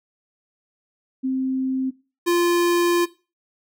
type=tone pair in turn; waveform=sine / square; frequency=262 / 347 Hz; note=C4 / F4; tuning=+2 / -11 cents; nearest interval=perfect fourth; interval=487 cents; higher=second; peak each=-20 / -17 dBFS; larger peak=second; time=1.23-1.91 / 2.26-3.06 s; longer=second; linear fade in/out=20 ms; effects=noise-tail reverb RT60 0.3 s tail -17 dB re dry